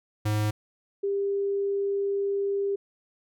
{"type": "tone pair in turn", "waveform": ["square", "sine"], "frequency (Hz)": [106.1, 398.4], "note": ["G#2", "G4"], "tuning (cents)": [38, 28], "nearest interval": "octave + major seventh", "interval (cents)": 2290, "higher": "second", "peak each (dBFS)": -24, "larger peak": "neither", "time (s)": [[0.25, 0.51], [1.03, 2.76]], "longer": "second", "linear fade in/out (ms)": 10, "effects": []}